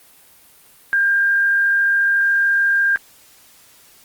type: tone with frequency modulation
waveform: sine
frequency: 1600 Hz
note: G6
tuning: 35 cents sharp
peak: -13 dBFS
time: 0.93-2.96 s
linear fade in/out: 0 ms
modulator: 45.9 Hz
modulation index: 0.33
effects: white hiss -49 dBFS RMS until 4.04 s + Opus 32 kbps